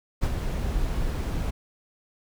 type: noise with ADSR envelope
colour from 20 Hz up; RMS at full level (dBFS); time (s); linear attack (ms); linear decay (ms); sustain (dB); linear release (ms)
brown; -21; 0.21-1.51; 26; 53; -6; 14
effects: none